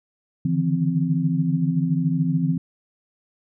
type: tone cluster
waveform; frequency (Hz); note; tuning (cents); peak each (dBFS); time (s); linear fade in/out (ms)
sine; 146.5 / 153.9 / 167.5 / 259.5; D3 / D#3 / E3 / C4; -4 / -19 / +28 / -14; -27 / -26 / -21 / -25; 0.45-2.58; 5
effects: none